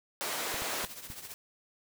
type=high-pass noise; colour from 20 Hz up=pink; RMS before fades=-35 dBFS; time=0.21-0.85 s; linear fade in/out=0 ms; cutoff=450 Hz; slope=12 dB/octave
type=clicks; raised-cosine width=5 ms; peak=-33 dBFS; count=4; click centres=0.543 / 0.621 / 0.843 / 1.102 s
type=noise with tremolo; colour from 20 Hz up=white; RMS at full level=-42 dBFS; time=0.7-1.34 s; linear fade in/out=0 ms; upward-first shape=triangle; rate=15 Hz; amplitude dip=70%
effects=none